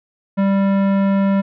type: tone with tanh clipping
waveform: sine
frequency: 196.3 Hz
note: G3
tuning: 3 cents sharp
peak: -15 dBFS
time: 0.37-1.42 s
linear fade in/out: 20 ms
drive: 17 dB
effects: none